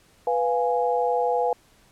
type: chord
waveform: sine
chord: F diminished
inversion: second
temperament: equal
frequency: 493.9 / 698.5 / 830.6 Hz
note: Cb5 / F5 / Ab5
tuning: 0 / 0 / 0 cents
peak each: -23 / -26 / -25 dBFS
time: 0.27-1.53 s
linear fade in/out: 2 ms
effects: pink hiss -58 dBFS RMS until 1.91 s + low-pass 12000 Hz 12 dB/octave